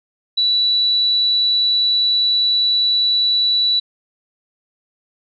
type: tone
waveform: sine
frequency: 3945 Hz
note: B7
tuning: 3 cents flat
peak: -13 dBFS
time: 0.37-3.8 s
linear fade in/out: 10 ms
effects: none